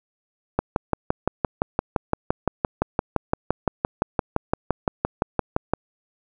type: click train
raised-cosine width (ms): 1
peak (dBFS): -5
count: 31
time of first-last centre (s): 0.59-5.736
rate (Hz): 5.83
effects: none